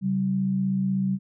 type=tone pair together; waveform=sine; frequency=135.7 / 191.91 Hz; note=C#3 / G3; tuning=-36 / -36 cents; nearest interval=tritone; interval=600 cents; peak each=-30 / -22 dBFS; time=0.01-1.19 s; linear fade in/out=50 ms; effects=none